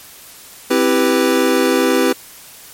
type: chord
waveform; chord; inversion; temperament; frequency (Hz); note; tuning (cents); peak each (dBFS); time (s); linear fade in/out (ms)
square; C major seventh; none; equal; 261.6 / 329.6 / 392 / 493.9; C4 / E4 / G4 / B4; 0 / 0 / 0 / 0; -18 / -19 / -18 / -18; 0.7-2.13; 10
effects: white hiss -39 dBFS RMS until 2.73 s + MP3 64 kbps